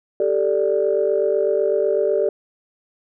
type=chord; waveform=sine; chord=G suspended second; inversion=none; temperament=equal; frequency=392 / 440 / 587.3 Hz; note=G4 / A4 / D5; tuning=0 / 0 / 0 cents; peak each=-20 dBFS; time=0.2-2.29 s; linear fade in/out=2 ms; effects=tanh soft clip ceiling -7 dBFS